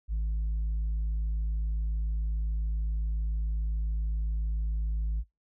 sine tone, 53.6 Hz, A1, 45 cents flat, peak -24 dBFS, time 0.08-5.24 s, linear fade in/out 50 ms, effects noise-tail reverb RT60 0.2 s tail -25 dB re dry + tanh soft clip ceiling -26 dBFS

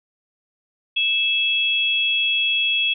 sine tone pair together, 2627 / 3322 Hz, E7 / G#7, -7 / 0 cents, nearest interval major third, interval 407 cents, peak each -20 dBFS, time 0.96-2.94 s, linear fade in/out 10 ms, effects none

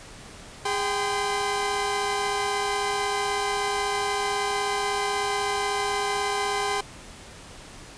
sawtooth tone cluster, 409.1 / 782 / 1026 Hz, G#4 / G5 / C6, -26 / -4 / -34 cents, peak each -25 dBFS, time 0.65-6.81 s, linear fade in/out 5 ms, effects pink hiss -44 dBFS RMS until 7.97 s + resampled to 22050 Hz

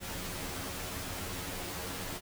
pink noise with comb filter, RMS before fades -39 dBFS, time 0-2.21 s, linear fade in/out 50 ms, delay 11 ms, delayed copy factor +0.7, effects none

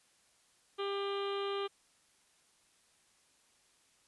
harmonic tone with a mistuned harmonic, 398 Hz, G4, 26 cents sharp, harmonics 1 / 2 / 3 / 4 / 5 / 6 / 7 / 8 / 9 / 10, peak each -35 / -46 / -41 / -52 / -54 / -51 / -50 / -47 / -52 / -53 dBFS, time 0.78-1.68 s, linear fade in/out 20 ms, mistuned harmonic 7, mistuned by +40 cents, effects white hiss -69 dBFS RMS until 4.07 s + resampled to 24000 Hz

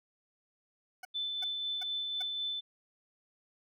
20% pulse tone bursts, 740 Hz, F#5, in tune, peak -37 dBFS, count 4, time 1.03-2.224 s, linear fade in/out 5 ms, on 21 ms, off 370 ms
sine tone with tremolo, 3520 Hz, A7, in tune, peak -32 dBFS, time 1.14-2.61 s, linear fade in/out 20 ms, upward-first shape sine, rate 4 Hz, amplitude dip 25%
effects none

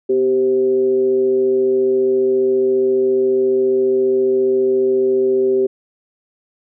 sine tone with frequency modulation, 388.8 Hz, G4, 14 cents flat, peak -12 dBFS, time 0.09-5.67 s, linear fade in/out 10 ms, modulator 137 Hz, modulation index 0.4, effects none

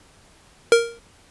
square tone with exponential decay, 466.2 Hz, A#4, in tune, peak -8 dBFS, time 0.72-0.99 s, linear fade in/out 1 ms, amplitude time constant 57 ms, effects pink hiss -53 dBFS RMS until 1.3 s + resampled to 24000 Hz

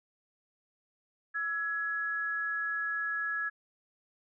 sine tone pair together, 1325.9 / 1682 Hz, E6 / G#6, +10 / +22 cents, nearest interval major third, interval 412 cents, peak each -38 / -31 dBFS, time 1.34-3.5 s, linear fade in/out 20 ms, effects none

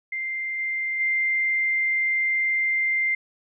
sine tone with level steps, 2093 Hz, C7, in tune, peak -26 / -24 / -20 dBFS, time 0.12-3.15 s, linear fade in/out 5 ms, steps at 0.58 / 0.99 s, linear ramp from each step 20 ms, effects none

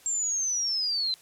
sine linear sweep, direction down, 7459 to 4001 Hz, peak -25 dBFS, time 0.06-1.14 s, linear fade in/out 0 ms, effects white hiss -55 dBFS RMS until 1.21 s + low-pass 12000 Hz 12 dB/octave

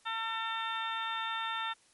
harmonic tone with a mistuned harmonic, 450.6 Hz, A4, 41 cents sharp, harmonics 2 / 3 / 4 / 5 / 6 / 7 / 8, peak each -38 / -37 / -40 / -49 / -45 / -50 / -40 dBFS, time 0.05-1.74 s, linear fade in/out 20 ms, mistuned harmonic 7, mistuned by -25 cents, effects white hiss -65 dBFS RMS until 1.93 s + MP3 48 kbps

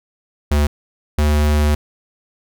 square tone pair in turn, 73.42 / 74.7 Hz, D2 / D2, 0 / +30 cents, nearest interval unison, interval 30 cents, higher second, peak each -13 dBFS, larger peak neither, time 0.51-0.67 / 1.18-1.75 s, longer second, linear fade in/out 5 ms, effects none

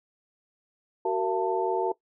sine tone cluster, 376.6 / 462.2 / 678 / 889 Hz, F#4 / A#4 / E5 / A5, +31 / -15 / +49 / +18 cents, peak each -27 / -29 / -33 / -29 dBFS, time 1.05-1.92 s, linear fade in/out 5 ms, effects noise-tail reverb RT60 0.1 s tail -18 dB re dry

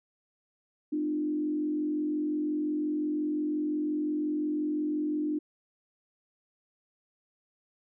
sine tone with frequency modulation, 301.6 Hz, D4, 46 cents sharp, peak -27 dBFS, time 0.92-5.39 s, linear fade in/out 10 ms, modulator 45.7 Hz, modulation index 0.57, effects none

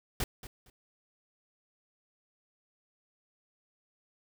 pink noise with echo, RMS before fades -31 dBFS, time 0.2-0.24 s, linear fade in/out 2 ms, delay 230 ms, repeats 2, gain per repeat -14 dB, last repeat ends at 0.7 s, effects none

